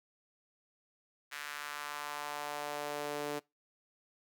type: tone with high-pass filter sweep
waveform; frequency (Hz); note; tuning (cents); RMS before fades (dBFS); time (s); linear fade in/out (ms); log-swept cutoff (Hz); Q
sawtooth; 146.83; D3; 0; -40; 1.31-3.4; 20; 1700 to 390; 1.7
effects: noise-tail reverb RT60 0.2 s tail -23 dB re dry